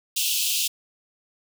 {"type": "high-pass noise", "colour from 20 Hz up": "pink", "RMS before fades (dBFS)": -24, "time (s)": [0.16, 0.68], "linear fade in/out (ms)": 10, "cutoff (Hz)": 2600, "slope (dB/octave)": 96, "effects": []}